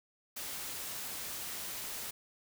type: noise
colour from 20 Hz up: white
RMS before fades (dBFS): -41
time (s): 0.36-2.11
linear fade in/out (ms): 10
effects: none